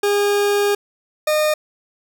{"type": "tone pair in turn", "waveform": "40% pulse", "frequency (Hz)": [407.8, 611], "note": ["G#4", "D#5"], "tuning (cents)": [-32, -32], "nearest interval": "perfect fifth", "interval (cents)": 700, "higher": "second", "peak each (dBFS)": -14, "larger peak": "neither", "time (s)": [[0.03, 0.75], [1.27, 1.54]], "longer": "first", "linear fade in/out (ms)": 5, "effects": []}